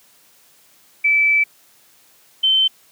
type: tone pair in turn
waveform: sine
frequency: 2313 / 3087 Hz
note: D7 / G7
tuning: -27 / -27 cents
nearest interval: perfect fourth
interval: 500 cents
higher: second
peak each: -12 dBFS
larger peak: neither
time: 1.04-1.44 / 2.43-2.68 s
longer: first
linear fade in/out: 10 ms
effects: white hiss -53 dBFS RMS until 2.91 s + high-pass 100 Hz 12 dB/octave